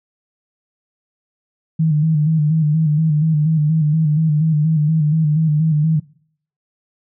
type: tone with vibrato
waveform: sine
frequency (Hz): 154.9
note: D#3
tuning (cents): -7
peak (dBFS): -12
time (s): 1.79-6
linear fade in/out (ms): 10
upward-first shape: square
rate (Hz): 4.2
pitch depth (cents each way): 55
effects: noise-tail reverb RT60 0.6 s tail -22 dB re dry